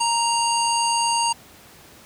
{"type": "harmonic tone with a mistuned harmonic", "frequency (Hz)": 932, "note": "A#5", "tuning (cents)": -1, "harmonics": [1, 3, 5, 7, 9, 10], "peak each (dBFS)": [-20, -27, -27, -30, -30, -32], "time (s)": [0, 1.33], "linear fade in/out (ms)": 10, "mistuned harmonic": 10, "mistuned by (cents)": -34, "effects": ["pink hiss -47 dBFS RMS until 2.05 s", "high-pass 80 Hz 12 dB/octave"]}